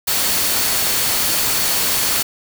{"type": "tone in noise", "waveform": "sine", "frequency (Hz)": 4435, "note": "C#8", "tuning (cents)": 0, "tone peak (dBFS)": -28, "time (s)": [0.07, 2.23], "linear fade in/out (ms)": 10, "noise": "white", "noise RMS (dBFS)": -18, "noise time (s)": [0.07, 2.23], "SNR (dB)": -13, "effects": []}